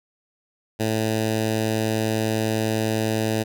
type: tone with notch filter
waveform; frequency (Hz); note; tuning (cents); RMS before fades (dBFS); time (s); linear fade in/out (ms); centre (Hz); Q
10% pulse; 110; A2; 0; -23; 0.79-3.44; 20; 1300; 1.8
effects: none